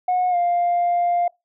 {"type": "tone with pitch glide", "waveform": "sine", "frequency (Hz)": [728, 700], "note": ["F#5", "F5"], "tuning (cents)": [-28, 4], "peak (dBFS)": -15, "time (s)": [0.08, 1.28], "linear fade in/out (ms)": 5, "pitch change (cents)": -68, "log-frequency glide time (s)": [0.3, 0.36], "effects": ["noise-tail reverb RT60 0.2 s tail -25 dB re dry", "tanh soft clip ceiling -14 dBFS"]}